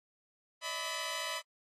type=tone cluster; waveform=10% pulse; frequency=583 / 642 / 1000 Hz; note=D5 / E5 / B5; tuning=-13 / -46 / +21 cents; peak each=-36 / -33 / -29 dBFS; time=0.61-1.42 s; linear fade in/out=50 ms; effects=AAC 32 kbps